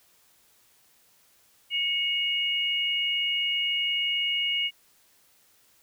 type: tone pair together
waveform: sine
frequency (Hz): 2217 / 2868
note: C#7 / F7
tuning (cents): 0 / +45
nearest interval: major third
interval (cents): 445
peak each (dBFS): -30 / -25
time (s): 1.7-4.71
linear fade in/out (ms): 50
effects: white hiss -62 dBFS RMS until 5.82 s